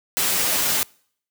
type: noise with comb filter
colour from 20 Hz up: white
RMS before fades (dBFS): -21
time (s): 0.17-0.83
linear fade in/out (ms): 0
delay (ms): 8.7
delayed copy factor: -0.8
effects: noise-tail reverb RT60 0.6 s tail -26 dB re dry + high-pass 80 Hz 12 dB/octave